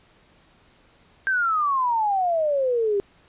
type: exponential sweep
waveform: sine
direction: down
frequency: 1596 to 392 Hz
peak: -19 dBFS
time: 1.27-3 s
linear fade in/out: 0 ms
effects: pink hiss -57 dBFS RMS until 3.28 s + resampled to 8000 Hz